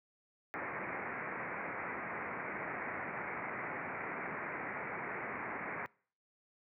white low-pass noise, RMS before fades -41 dBFS, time 0.54-5.86 s, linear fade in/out 0 ms, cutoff 2300 Hz, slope 96 dB/octave, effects noise-tail reverb RT60 0.5 s tail -25 dB re dry + high-pass 150 Hz 12 dB/octave

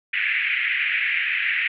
pink band-pass noise, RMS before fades -23 dBFS, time 0.13-1.68 s, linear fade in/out 10 ms, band 1800 to 2600 Hz, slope 48 dB/octave, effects none

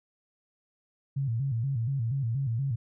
sine tone with vibrato, 125.5 Hz, B2, 28 cents sharp, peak -26 dBFS, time 1.16-2.76 s, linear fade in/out 10 ms, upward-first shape square, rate 4.2 Hz, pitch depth 160 cents each way, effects none

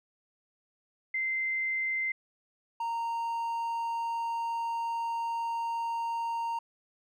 sine / triangle tone pair in turn, 2078 / 925.6 Hz, C7 / A#5, -12 / -13 cents, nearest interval octave + major second, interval 1401 cents, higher first, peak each -28 dBFS, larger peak neither, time 1.14-2.12 / 2.8-6.59 s, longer second, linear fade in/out 5 ms, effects none

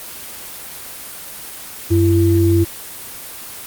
sine tone pair together, 94.54 / 336.9 Hz, F#2 / E4, +38 / +38 cents, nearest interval octave + minor seventh, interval 2200 cents, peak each -13 dBFS, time 1.9-2.65 s, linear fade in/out 20 ms, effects white hiss -32 dBFS RMS until 3.66 s + Opus 24 kbps

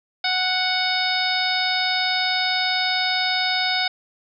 harmonic tone with a mistuned harmonic, 740 Hz, F#5, in tune, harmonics 1 / 2 / 3 / 4 / 5 / 6 / 7, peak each -26 / -27 / -26 / -33 / -25 / -30 / -27 dBFS, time 0.24-3.88 s, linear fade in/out 5 ms, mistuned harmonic 7, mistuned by -39 cents, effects none

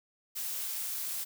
blue noise, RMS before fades -36 dBFS, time 0.35-1.25 s, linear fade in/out 20 ms, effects none

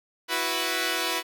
5% pulse chord, E suspended second, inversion none, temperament equal, 329.6 / 370 / 493.9 Hz, E4 / F#4 / B4, 0 / 0 / 0 cents, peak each -18 dBFS, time 0.28-1.23 s, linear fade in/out 50 ms, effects none

